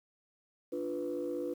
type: chord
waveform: sine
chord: B diminished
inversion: first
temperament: equal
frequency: 293.7 / 349.2 / 493.9 Hz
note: D4 / F4 / B4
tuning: 0 / 0 / 0 cents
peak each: -38 / -37 / -36 dBFS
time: 0.72-1.54 s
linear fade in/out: 10 ms
effects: tanh soft clip ceiling -27 dBFS + 10-bit